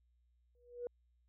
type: tone with exponential growth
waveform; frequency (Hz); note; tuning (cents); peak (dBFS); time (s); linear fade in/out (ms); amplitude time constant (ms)
sine; 484.2; B4; -34; -35; 0.55-0.87; 1; 68
effects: tanh soft clip ceiling -31 dBFS + added 60 Hz sine -70 dBFS peak until 1.28 s